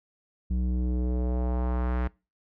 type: tone with low-pass filter sweep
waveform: square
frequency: 61.74 Hz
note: B1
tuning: in tune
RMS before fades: -27 dBFS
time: 0.5-2.08 s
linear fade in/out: 10 ms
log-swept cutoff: 180 to 1800 Hz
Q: 1.4
effects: noise-tail reverb RT60 0.3 s tail -24 dB re dry